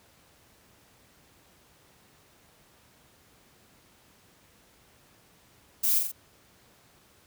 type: noise with echo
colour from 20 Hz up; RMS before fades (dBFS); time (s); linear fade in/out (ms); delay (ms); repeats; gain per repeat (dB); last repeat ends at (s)
violet; -25; 5.83-5.99; 10; 43; 3; -4; 6.119
effects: pink hiss -60 dBFS RMS until 7.26 s + high-pass 60 Hz 12 dB/octave